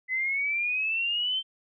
sine exponential sweep, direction up, 2013 to 3130 Hz, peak -25 dBFS, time 0.08-1.43 s, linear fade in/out 50 ms, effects none

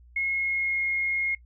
sine tone with pitch glide, 2165 to 2149 Hz, C#7 to C7, -41 to +46 cents, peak -24 dBFS, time 0.16-1.35 s, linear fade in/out 5 ms, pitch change -13 cents, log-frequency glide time 0.32-0.83 s, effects noise-tail reverb RT60 0.1 s tail -20 dB re dry + added 60 Hz sine -50 dBFS peak until 1.45 s

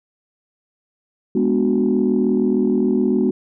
sine chord, G# half-diminished seventh, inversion none, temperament equal, 207.7 / 246.9 / 293.7 / 370 Hz, G#3 / B3 / D4 / F#4, 0 / 0 / 0 / 0 cents, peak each -19 / -18 / -23 / -19 dBFS, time 1.35-3.31 s, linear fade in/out 5 ms, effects tanh soft clip ceiling -7 dBFS

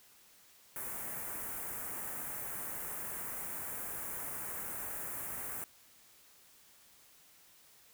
white band-stop noise, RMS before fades -41 dBFS, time 0.76-5.64 s, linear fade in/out 0 ms, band 2000 to 8600 Hz, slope 24 dB/octave, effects white hiss -62 dBFS RMS until 7.93 s

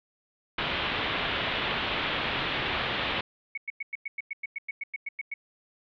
white low-pass noise, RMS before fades -30 dBFS, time 0.58-3.21 s, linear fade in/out 5 ms, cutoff 3600 Hz, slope 48 dB/octave
sine tone bursts, 2217 Hz, C#7, in tune, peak -30 dBFS, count 15, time 3.55-5.34 s, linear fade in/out 5 ms, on 26 ms, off 100 ms
effects none

